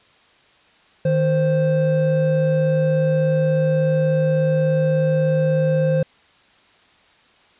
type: tone pair together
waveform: triangle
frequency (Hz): 155.56 / 523.2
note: D#3 / C5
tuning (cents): 0 / 0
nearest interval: octave + major sixth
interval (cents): 2100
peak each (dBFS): -16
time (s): 1.05-6.03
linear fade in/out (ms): 5
effects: white hiss -54 dBFS RMS until 7.59 s + resampled to 8000 Hz